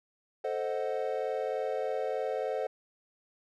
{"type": "chord", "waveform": "triangle", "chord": "A diminished seventh", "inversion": "none", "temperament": "equal", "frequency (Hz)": [440, 523.3, 622.3, 740], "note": ["A4", "C5", "Eb5", "Gb5"], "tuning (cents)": [0, 0, 0, 0], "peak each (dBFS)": [-33, -32, -35, -36], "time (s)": [0.44, 2.67], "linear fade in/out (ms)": 5, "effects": []}